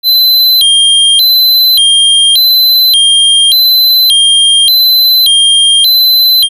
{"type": "tone with vibrato", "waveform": "square", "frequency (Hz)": 3601, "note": "A7", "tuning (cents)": 39, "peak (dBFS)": -4, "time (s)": [0.03, 6.49], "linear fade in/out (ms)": 50, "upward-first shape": "square", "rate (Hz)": 0.86, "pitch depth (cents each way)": 200, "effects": ["resampled to 32000 Hz"]}